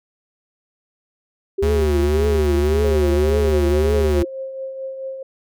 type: tone with vibrato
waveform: sine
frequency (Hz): 384.3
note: G4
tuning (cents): -34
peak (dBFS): -17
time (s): 1.58-4.25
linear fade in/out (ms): 10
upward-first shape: triangle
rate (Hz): 1.8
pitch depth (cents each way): 200
type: tone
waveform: square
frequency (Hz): 74.6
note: D2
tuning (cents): +28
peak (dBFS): -18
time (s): 1.62-4.23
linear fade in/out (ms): 10
type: tone with tremolo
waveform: sine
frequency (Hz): 532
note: C5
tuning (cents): +29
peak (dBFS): -24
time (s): 2.84-5.23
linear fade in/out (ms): 5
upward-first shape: triangle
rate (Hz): 4.6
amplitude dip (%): 50
effects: none